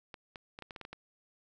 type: clicks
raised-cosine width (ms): 0.3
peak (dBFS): -28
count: 9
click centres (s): 0.142 / 0.358 / 0.589 / 0.623 / 0.708 / 0.762 / 0.813 / 0.851 / 0.93
effects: none